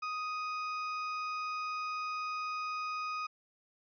35% pulse tone, 1248 Hz, D#6, 5 cents sharp, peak -33 dBFS, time 0.02-3.27 s, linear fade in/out 10 ms, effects resampled to 11025 Hz

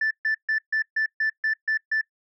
sine tone bursts, 1760 Hz, A6, in tune, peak -19 dBFS, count 9, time 0.01-2.012 s, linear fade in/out 5 ms, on 98 ms, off 140 ms, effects noise-tail reverb RT60 0.1 s tail -23 dB re dry + tanh soft clip ceiling -18 dBFS

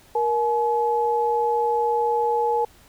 sine tone pair together, 470.5 / 852 Hz, A#4 / G#5, +16 / +44 cents, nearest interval minor seventh, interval 1028 cents, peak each -22 / -21 dBFS, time 0.15-2.65 s, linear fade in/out 5 ms, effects pink hiss -53 dBFS RMS until 2.88 s

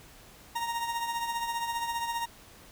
40% pulse tone with tremolo, 932.3 Hz, A#5, in tune, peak -27 dBFS, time 0.55-2.26 s, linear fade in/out 10 ms, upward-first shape triangle, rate 15 Hz, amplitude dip 60%, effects pink hiss -53 dBFS RMS until 2.71 s

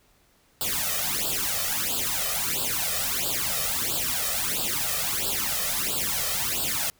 white noise with flanger, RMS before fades -27 dBFS, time 0.61-6.9 s, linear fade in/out 0 ms, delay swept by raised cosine 0.24 to 1.64 ms, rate 1.5 Hz, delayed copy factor +0.95, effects pink hiss -62 dBFS RMS until 6.99 s

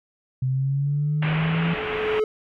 sine linear sweep, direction up, 128.2 to 169.5 Hz, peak -20 dBFS, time 0.42-1.74 s, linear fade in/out 5 ms
triangle tone with exponential growth, 430.1 Hz, A4, 39 cents flat, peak -16 dBFS, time 0.86-2.24 s, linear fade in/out 2 ms, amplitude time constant 300 ms
white low-pass noise, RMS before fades -30 dBFS, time 1.22-2.2 s, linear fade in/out 5 ms, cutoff 2900 Hz, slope 48 dB/octave
effects none

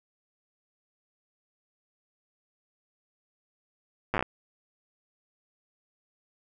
slowing click train, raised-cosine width 0.5 ms, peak -12 dBFS, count 8, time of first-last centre 4.14-4.226 s, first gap 8 ms, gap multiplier 1.14, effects none

